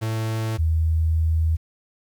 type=tone pair in turn; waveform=45% pulse / sine; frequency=110.9 / 80.33 Hz; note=A2 / E2; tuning=+14 / -44 cents; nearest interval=tritone; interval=558 cents; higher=first; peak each=-23 / -17 dBFS; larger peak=second; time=0.01-0.58 / 0.58-1.57 s; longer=second; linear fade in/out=20 ms; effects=9-bit